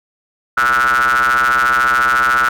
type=ring-modulated tone; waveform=square; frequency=63.5 Hz; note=B1; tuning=49 cents sharp; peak=-9 dBFS; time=0.57-2.49 s; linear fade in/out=5 ms; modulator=1390 Hz; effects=none